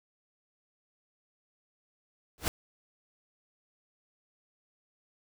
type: noise with exponential growth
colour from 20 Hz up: pink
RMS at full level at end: -24 dBFS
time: 2.38-2.48 s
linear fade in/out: 0 ms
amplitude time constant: 21 ms
effects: none